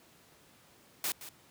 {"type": "noise with echo", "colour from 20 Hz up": "white", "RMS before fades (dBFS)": -33, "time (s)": [1.04, 1.12], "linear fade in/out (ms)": 2, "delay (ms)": 170, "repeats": 1, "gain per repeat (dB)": -13, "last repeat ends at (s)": 1.29, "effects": ["pink hiss -61 dBFS RMS until 1.5 s", "high-pass 100 Hz 12 dB/octave"]}